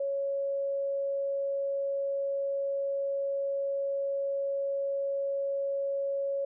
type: tone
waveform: sine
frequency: 554.4 Hz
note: C#5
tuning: in tune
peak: -28 dBFS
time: 0-6.45 s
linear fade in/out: 5 ms
effects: none